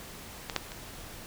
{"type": "clicks", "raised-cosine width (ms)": 0.2, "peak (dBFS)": [-16, -9, -23], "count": 3, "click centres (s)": [0.498, 0.563, 0.719], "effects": ["pink hiss -45 dBFS RMS until 1.26 s"]}